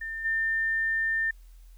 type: tone with level steps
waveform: sine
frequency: 1800 Hz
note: A6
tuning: 39 cents sharp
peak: -32 / -24 dBFS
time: 0.01-1.31 s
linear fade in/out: 5 ms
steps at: 0.24 s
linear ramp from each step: 20 ms
effects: added 42 Hz sine -47 dBFS peak until 1.77 s + white hiss -66 dBFS RMS until 1.77 s